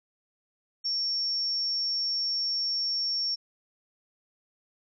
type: tone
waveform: sine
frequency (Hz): 5480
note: F8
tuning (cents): -34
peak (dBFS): -26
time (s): 0.84-3.36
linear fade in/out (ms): 20
effects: none